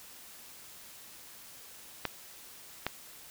clicks, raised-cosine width 0.3 ms, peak -14 dBFS, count 2, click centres 2.053 / 2.866 s, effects white hiss -51 dBFS RMS until 3.3 s

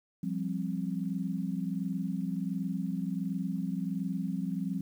sine chord, F suspended second, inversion none, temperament equal with one note detuned, 174.61 / 196 / 263.3 Hz, F3 / G3 / C4, 0 / 0 / +11 cents, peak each -34 / -34 / -37 dBFS, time 0.23-4.81 s, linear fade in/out 5 ms, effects 10-bit

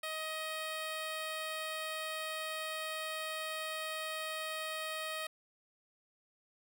10% pulse tone, 629 Hz, D#5, 19 cents sharp, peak -29 dBFS, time 0.03-5.27 s, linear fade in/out 5 ms, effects none

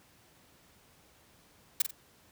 blue noise with echo, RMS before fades -24 dBFS, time 1.8-1.82 s, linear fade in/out 5 ms, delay 45 ms, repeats 2, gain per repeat -9 dB, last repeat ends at 1.91 s, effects pink hiss -62 dBFS RMS until 2.31 s + high-pass 60 Hz 12 dB/octave

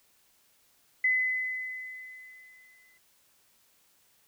sine tone with exponential decay, 2022 Hz, B6, 40 cents sharp, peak -21 dBFS, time 1.04-2.98 s, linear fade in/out 5 ms, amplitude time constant 420 ms, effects white hiss -66 dBFS RMS until 4.27 s

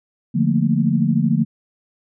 sine chord, Bb major seventh, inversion first, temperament equal, 146.83 / 174.61 / 220 / 233.1 Hz, D3 / F3 / A3 / Bb3, 0 / 0 / 0 / 0 cents, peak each -20 dBFS, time 0.34-1.45 s, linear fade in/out 20 ms, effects none

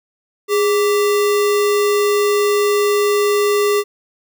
sine tone with sample-and-hold, 412.3 Hz, G#4, 13 cents flat, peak -12 dBFS, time 0.48-3.84 s, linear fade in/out 50 ms, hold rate 1575 Hz, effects none

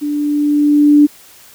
sine tone with level ramp, 293.7 Hz, D4, in tune, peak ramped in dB -16 to -3 dBFS, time 0.01-1.07 s, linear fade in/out 20 ms, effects white hiss -42 dBFS RMS until 1.54 s

